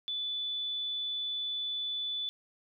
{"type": "tone", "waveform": "sine", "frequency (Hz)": 3480, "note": "A7", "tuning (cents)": -20, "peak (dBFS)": -32, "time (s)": [0.08, 2.29], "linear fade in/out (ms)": 0, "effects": []}